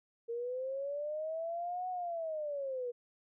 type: linear two-way sweep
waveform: sine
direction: up then down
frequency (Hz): 459.9 to 740 to 476.1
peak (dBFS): -35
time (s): 0.28-2.92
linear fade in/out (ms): 20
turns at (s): 1.89
effects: none